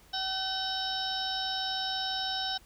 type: harmonic tone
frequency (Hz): 762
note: G5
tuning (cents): -49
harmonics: 1 / 2 / 4 / 5 / 6 / 7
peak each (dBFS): -36 / -39 / -39 / -35 / -44 / -36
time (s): 0.13-2.58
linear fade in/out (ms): 10
effects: added 48 Hz sine -59 dBFS peak until 2.65 s + pink hiss -59 dBFS RMS until 2.65 s